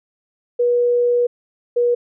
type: tone pair in turn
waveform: sine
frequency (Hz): 484 / 481.9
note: B4 / B4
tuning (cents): -35 / -43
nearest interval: unison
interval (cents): 8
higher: first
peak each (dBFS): -13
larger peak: neither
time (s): 0.59-1.27 / 1.76-1.95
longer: first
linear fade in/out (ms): 10
effects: none